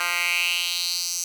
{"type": "tone with high-pass filter sweep", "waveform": "10% pulse", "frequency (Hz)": 174.61, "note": "F3", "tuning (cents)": 0, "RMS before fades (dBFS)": -25, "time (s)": [0, 1.24], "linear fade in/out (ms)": 2, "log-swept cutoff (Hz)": [1600, 6200], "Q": 3.6, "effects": []}